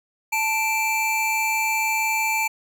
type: tone pair together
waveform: square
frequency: 879.1 / 2347 Hz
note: A5 / D7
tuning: -2 / -2 cents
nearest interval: octave + perfect fourth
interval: 1700 cents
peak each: -25 / -23 dBFS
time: 0.32-2.48 s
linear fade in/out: 10 ms
effects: none